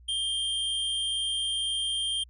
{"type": "tone with amplitude modulation", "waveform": "square", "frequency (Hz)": 3181, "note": "G7", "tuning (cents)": 25, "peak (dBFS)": -26, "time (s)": [0.08, 2.24], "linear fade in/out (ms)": 10, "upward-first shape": "sine", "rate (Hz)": 273, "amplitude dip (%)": 35, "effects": ["added 60 Hz sine -50 dBFS peak until 2.29 s", "resampled to 32000 Hz"]}